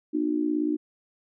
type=tone with amplitude modulation; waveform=sine; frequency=303 Hz; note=D#4; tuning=46 cents flat; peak=-19 dBFS; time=0.13-0.77 s; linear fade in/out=20 ms; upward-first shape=sine; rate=57.6 Hz; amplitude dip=85%; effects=none